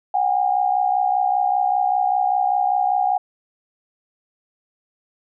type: tone pair together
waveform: sine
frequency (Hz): 739 / 804.1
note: F#5 / G5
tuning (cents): -2 / +44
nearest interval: minor second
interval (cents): 146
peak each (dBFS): -19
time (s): 0.14-3.18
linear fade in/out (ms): 5
effects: none